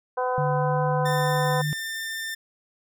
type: harmonic tone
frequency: 252.3 Hz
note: B3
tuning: 37 cents sharp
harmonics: 2 / 3 / 4 / 5 / 6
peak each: -26 / -28 / -28 / -39 / -36 dBFS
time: 0.17-1.62 s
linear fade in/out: 10 ms
type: tone with pitch glide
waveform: sine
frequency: 146.83 to 149.66 Hz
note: D3 to D3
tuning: 0 to +33 cents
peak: -24 dBFS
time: 0.38-1.73 s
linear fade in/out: 0 ms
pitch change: +33 cents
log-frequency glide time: 0.57-0.8 s
type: tone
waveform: sawtooth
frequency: 1794 Hz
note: A6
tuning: 33 cents sharp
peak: -26 dBFS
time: 1.05-2.35 s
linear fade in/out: 10 ms
effects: none